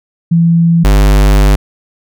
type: tone pair in turn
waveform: sine / square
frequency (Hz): 167.8 / 49.89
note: E3 / G1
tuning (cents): +31 / +31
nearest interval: octave + major sixth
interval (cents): 2100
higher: first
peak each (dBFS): -5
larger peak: neither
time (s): 0.31-0.84 / 0.84-1.56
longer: second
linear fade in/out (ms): 10
effects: none